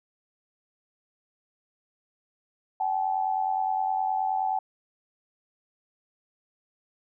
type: tone pair together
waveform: sine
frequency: 764.4 / 854 Hz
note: G5 / G#5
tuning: -44 / +48 cents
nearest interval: major second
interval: 192 cents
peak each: -26 / -28 dBFS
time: 2.8-4.59 s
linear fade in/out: 5 ms
effects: none

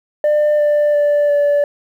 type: tone with pitch steps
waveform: sine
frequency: 598 / 591.5 / 585 / 578.6 Hz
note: D5 / D5 / D5 / D5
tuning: +31 / +12 / -7 / -26 cents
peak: -8 dBFS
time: 0.24-1.64 s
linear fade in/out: 2 ms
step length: 350 ms
effects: tanh soft clip ceiling -10 dBFS + 8-bit

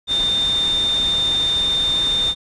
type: tone in noise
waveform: sine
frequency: 3613 Hz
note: A7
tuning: 45 cents sharp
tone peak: -16 dBFS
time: 0.07-2.35 s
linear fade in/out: 50 ms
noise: pink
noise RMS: -30 dBFS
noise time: 0.07-2.35 s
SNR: +11 dB
effects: resampled to 22050 Hz

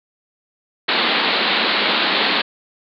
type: band-pass noise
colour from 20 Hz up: white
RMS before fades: -18 dBFS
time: 0.88-2.42 s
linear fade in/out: 10 ms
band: 180 to 4400 Hz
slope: 96 dB/octave
effects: none

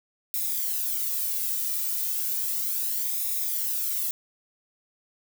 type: noise with flanger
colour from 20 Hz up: violet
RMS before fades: -28 dBFS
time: 0.34-4.11 s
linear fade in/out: 0 ms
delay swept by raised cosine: 0.66 to 1.86 ms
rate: 0.34 Hz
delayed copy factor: -0.6
effects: none

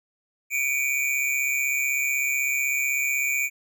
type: tone pair together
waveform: square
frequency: 2285 / 2421 Hz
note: D7 / D#7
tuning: -48 / -48 cents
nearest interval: minor second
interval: 100 cents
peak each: -26 dBFS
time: 0.5-3.5 s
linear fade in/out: 50 ms
effects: none

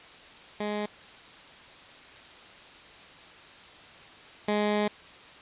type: tone pair in turn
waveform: 15% pulse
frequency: 208.8 / 208.8 Hz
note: G#3 / G#3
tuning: +10 / +10 cents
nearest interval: unison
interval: 0 cents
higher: neither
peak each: -23 / -18 dBFS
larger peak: second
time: 0.6-0.86 / 4.48-4.88 s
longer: second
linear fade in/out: 5 ms
effects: white hiss -49 dBFS RMS until 5.41 s + resampled to 8000 Hz

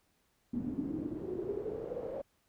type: noise with band-pass filter sweep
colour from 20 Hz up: brown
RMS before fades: -38 dBFS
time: 0.53-2.22 s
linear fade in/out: 10 ms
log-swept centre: 240 to 560 Hz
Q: 8.6
effects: pink hiss -74 dBFS RMS until 2.48 s

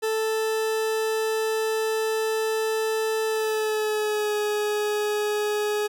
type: tone with pitch glide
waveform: 40% pulse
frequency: 440 to 419.2 Hz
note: A4 to G#4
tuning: 0 to +16 cents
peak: -22 dBFS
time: 0.02-5.88 s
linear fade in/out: 20 ms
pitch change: -84 cents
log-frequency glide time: 3.26-4.35 s
effects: none

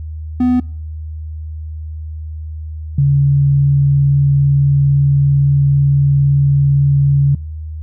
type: tone pair in turn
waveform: triangle / sine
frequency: 249.9 / 140.25 Hz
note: B3 / C#3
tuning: +21 / +21 cents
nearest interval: minor seventh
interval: 1000 cents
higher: first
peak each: -8 / -8 dBFS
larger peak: neither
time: 0.4-0.6 / 2.98-7.35 s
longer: second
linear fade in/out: 5 ms
effects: noise-tail reverb RT60 0.5 s tail -25 dB re dry + added 78 Hz sine -23 dBFS peak until 7.82 s

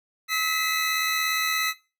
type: tone cluster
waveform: 25% pulse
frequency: 1285 / 1968 / 2045 Hz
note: E6 / B6 / C7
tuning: -45 / -7 / -40 cents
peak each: -24 dBFS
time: 0.28-1.74 s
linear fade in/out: 50 ms
effects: noise-tail reverb RT60 0.3 s tail -18 dB re dry

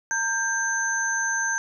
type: tone cluster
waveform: sine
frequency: 912 / 1585 / 6220 Hz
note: A#5 / G6 / G8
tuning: -38 / +19 / -14 cents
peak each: -32 / -24 / -28 dBFS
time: 0.11-1.58 s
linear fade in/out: 0 ms
effects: none

